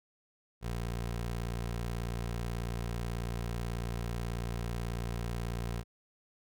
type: tone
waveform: 20% pulse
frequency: 58.27 Hz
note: A#1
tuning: in tune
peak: -29 dBFS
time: 0.61-5.84 s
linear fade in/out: 50 ms
effects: none